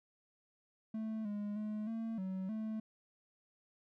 triangle tone with pitch steps, 219.6 / 206.5 / 212.8 / 225.7 / 188.5 / 218.5 Hz, A3 / G#3 / G#3 / A3 / F#3 / A3, -3 / -10 / +42 / +44 / +32 / -12 cents, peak -35 dBFS, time 0.94-2.8 s, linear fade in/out 5 ms, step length 310 ms, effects none

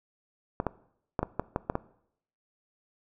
clicks, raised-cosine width 1 ms, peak -13 dBFS, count 8, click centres 0.601 / 0.667 / 1.192 / 1.23 / 1.396 / 1.561 / 1.699 / 1.754 s, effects noise-tail reverb RT60 0.7 s tail -19 dB re dry

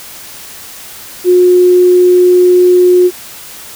sine tone, 360 Hz, F#4, 47 cents flat, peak -3 dBFS, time 1.24-3.11 s, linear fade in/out 50 ms, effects white hiss -30 dBFS RMS until 3.75 s

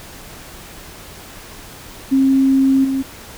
sine tone with level steps, 268.2 Hz, C4, 43 cents sharp, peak -10 / -16 dBFS, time 2.11-3.03 s, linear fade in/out 20 ms, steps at 2.84 s, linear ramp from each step 10 ms, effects pink hiss -37 dBFS RMS until 3.37 s

